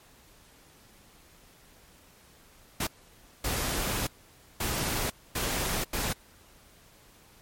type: noise bursts at uneven times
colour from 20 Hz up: pink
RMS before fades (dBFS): -30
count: 5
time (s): 2.8-2.87 / 3.44-4.07 / 4.6-5.1 / 5.35-5.84 / 5.93-6.13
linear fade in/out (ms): 5
effects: pink hiss -57 dBFS RMS until 7.41 s + MP3 64 kbps